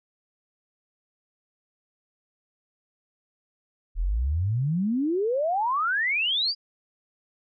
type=exponential sweep; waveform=sine; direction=up; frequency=37.82 to 4948 Hz; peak=-22 dBFS; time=3.95-6.55 s; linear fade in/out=50 ms; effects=none